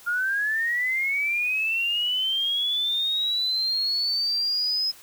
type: linear sweep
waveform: sine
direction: up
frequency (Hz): 1396.9 to 5130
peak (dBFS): -22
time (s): 0.06-4.92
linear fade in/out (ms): 20
effects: white hiss -49 dBFS RMS until 5.02 s